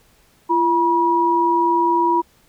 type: tone pair together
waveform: sine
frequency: 341.1 / 964.8 Hz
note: F4 / B5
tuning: -41 / -41 cents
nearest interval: octave + tritone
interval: 1800 cents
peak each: -19 / -15 dBFS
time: 0.49-2.22 s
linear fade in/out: 20 ms
effects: pink hiss -56 dBFS RMS until 2.48 s